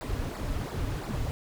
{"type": "noise with flanger", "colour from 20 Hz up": "brown", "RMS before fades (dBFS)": -32, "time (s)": [0.01, 1.31], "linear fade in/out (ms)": 0, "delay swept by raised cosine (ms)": [0.31, 5.81], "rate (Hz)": 2.9, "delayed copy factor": -0.85, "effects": []}